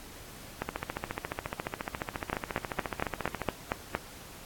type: two click trains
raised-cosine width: 0.5 ms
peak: -12 / -16 dBFS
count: 8 / 42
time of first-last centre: 2.33-3.95 / 0.62-3.487 s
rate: 4.32 / 14.3 Hz
effects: pink hiss -48 dBFS RMS until 4.45 s + AAC 64 kbps